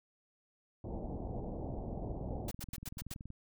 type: low-pass noise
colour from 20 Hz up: pink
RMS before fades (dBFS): -41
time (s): 0.84-2.51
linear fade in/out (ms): 2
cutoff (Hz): 800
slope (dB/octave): 48
type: click train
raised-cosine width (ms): 5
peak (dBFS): -33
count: 38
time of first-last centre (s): 1.55-3.304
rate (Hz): 21.1
type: noise bursts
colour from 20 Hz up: white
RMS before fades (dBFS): -44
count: 6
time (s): 2.48-3.139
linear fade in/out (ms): 5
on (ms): 34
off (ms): 91
effects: none